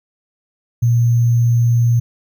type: tone with sample-and-hold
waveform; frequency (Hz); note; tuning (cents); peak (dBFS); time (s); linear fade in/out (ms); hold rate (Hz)
sine; 118.1; A#2; +23; -10; 0.82-2; 10; 6300
effects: none